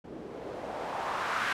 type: noise with low-pass filter sweep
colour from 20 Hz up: blue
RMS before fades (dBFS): -35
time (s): 0.04-1.53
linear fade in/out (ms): 5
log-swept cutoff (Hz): 300 to 1600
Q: 1.9
effects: none

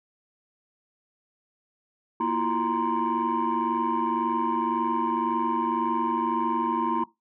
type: tone cluster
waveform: sine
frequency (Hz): 235.8 / 328.8 / 350.6 / 937 / 1039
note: A#3 / E4 / F4 / A#5 / C6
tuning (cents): +20 / -4 / +7 / +9 / -12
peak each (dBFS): -30 / -29 / -34 / -26 / -28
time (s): 2.2-7.04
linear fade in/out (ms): 5
effects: noise-tail reverb RT60 0.2 s tail -19 dB re dry + tanh soft clip ceiling -17 dBFS

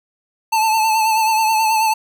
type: tone with vibrato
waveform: square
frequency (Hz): 880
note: A5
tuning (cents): 0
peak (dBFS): -14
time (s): 0.52-1.94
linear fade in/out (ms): 10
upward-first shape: triangle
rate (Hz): 9.3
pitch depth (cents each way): 48
effects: none

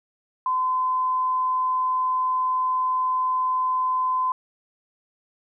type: tone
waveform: sine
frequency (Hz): 1023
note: C6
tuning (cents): -39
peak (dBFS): -20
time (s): 0.46-4.32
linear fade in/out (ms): 2
effects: none

